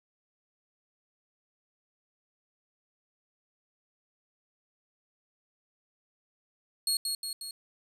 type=tone with echo; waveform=25% pulse; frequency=4312 Hz; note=C#8; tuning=49 cents flat; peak=-21 dBFS; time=6.87-6.97 s; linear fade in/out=2 ms; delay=180 ms; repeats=3; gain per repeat=-4 dB; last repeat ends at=7.51 s; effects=10-bit